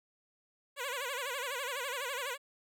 10% pulse tone with vibrato, 523.3 Hz, C5, in tune, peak -27 dBFS, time 0.76-2.38 s, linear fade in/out 50 ms, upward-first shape sine, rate 12 Hz, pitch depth 160 cents each way, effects none

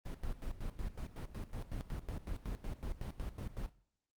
brown noise with tremolo, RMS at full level -40 dBFS, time 0.05-3.7 s, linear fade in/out 10 ms, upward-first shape square, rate 5.4 Hz, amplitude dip 80%, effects noise-tail reverb RT60 0.6 s tail -19 dB re dry + Opus 24 kbps

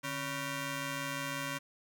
10% pulse ring-modulated tone, 420.1 Hz, G#4, 20 cents sharp, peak -24 dBFS, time 0.03-1.59 s, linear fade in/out 20 ms, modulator 693 Hz, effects none

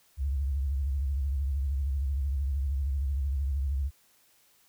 sine tone with vibrato, 68.8 Hz, C#2, 12 cents flat, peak -26 dBFS, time 0.17-3.91 s, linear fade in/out 50 ms, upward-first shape sine, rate 13 Hz, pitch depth 120 cents each way, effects white hiss -64 dBFS RMS until 4.68 s

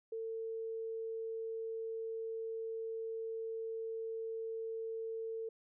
sine tone, 450 Hz, A4, 39 cents sharp, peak -38 dBFS, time 0.12-5.49 s, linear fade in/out 5 ms, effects none

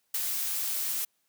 blue noise with ADSR envelope, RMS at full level -28 dBFS, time 0.14-1.05 s, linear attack 6 ms, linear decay 31 ms, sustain -3 dB, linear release 6 ms, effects white hiss -74 dBFS RMS until 1.28 s + high-pass 100 Hz 12 dB/octave

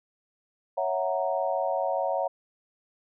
sine chord, F# dominant seventh, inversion second, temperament equal, 554.4 / 659.3 / 740 / 932.3 Hz, C#5 / E5 / F#5 / A#5, 0 / 0 / 0 / 0 cents, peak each -29 / -30 / -30 / -33 dBFS, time 0.77-2.28 s, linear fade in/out 10 ms, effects none

